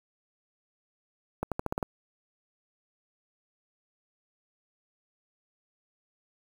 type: accelerating click train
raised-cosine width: 1 ms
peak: -15 dBFS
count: 7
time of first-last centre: 1.43-1.828 s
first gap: 87 ms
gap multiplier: 0.89
effects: 7-bit